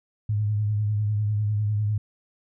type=tone with vibrato; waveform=sine; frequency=105.2 Hz; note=G#2; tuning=23 cents sharp; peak=-21 dBFS; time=0.29-1.98 s; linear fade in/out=5 ms; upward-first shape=sine; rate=10 Hz; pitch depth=40 cents each way; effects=none